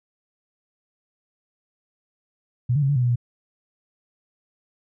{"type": "tone with pitch steps", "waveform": "sine", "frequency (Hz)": [122.8, 147.5, 136.2, 144, 125.1, 122.4, 120.5], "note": ["B2", "D3", "C#3", "D3", "B2", "B2", "B2"], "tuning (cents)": [-9, 8, -30, -34, 23, -15, -42], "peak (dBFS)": -17, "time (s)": [2.69, 3.159], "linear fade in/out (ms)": 10, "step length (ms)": 67, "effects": []}